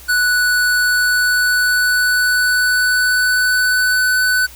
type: tone with pitch glide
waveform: square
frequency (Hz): 1480 to 1500.7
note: F#6 to F#6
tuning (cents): 0 to +24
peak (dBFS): -13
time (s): 0.08-4.47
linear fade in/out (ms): 20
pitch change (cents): +24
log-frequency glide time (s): 0.78-4.21
effects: added 60 Hz sine -40 dBFS peak until 4.55 s + white hiss -40 dBFS RMS until 4.55 s